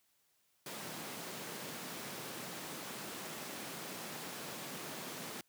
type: high-pass noise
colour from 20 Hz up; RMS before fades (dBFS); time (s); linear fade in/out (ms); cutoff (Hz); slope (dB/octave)
pink; -45; 0.66-5.41; 2; 150; 24
effects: white hiss -75 dBFS RMS until 5.48 s + high-pass 60 Hz 12 dB/octave